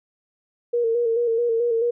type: tone with vibrato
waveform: sine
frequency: 466.2 Hz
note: A#4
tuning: in tune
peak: -18 dBFS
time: 0.73-1.91 s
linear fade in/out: 10 ms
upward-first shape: square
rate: 4.6 Hz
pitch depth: 41 cents each way
effects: none